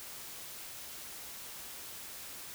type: silence
effects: white hiss -46 dBFS RMS until 2.54 s